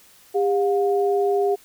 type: tone pair together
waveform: sine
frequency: 401.3 / 715 Hz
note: G4 / F5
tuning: +41 / +41 cents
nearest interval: minor seventh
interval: 1000 cents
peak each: -18 / -24 dBFS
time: 0.34-1.56 s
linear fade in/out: 20 ms
effects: white hiss -52 dBFS RMS until 1.64 s